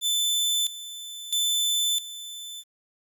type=tone with tremolo; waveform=sawtooth; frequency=3522 Hz; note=A7; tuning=1 cent sharp; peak=-19 dBFS; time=0.01-2.64 s; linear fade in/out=50 ms; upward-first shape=square; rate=0.76 Hz; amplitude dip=80%; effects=10-bit